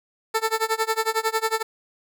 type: tone with tremolo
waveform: 15% pulse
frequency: 443.8 Hz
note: A4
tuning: 15 cents sharp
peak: -12 dBFS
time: 0.34-1.63 s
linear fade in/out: 10 ms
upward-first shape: sine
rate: 11 Hz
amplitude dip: 95%
effects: none